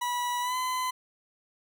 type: tone with pitch glide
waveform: 40% pulse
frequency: 976 to 1016.3 Hz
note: B5 to B5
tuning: -21 to +49 cents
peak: -27 dBFS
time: 0.01-0.91 s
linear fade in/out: 10 ms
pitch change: +70 cents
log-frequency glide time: 0.41-0.56 s
effects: none